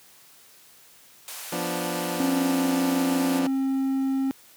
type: band-pass noise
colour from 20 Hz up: white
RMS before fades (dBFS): -38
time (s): 1.28-3.39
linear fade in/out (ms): 0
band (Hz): 550 to 15000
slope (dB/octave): 24
type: chord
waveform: 15% pulse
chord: B diminished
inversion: second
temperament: equal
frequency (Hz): 174.61 / 246.9 / 293.7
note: F3 / B3 / D4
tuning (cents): 0 / 0 / 0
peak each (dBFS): -24 / -27 / -25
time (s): 1.52-3.47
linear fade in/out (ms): 5
type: tone with pitch glide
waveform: triangle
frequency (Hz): 270 to 268.1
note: C#4 to C4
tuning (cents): -45 to +42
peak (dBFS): -20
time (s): 2.2-4.31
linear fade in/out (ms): 0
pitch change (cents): -13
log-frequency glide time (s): 2.44-2.58
effects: white hiss -53 dBFS RMS until 4.56 s + high-pass 80 Hz 12 dB/octave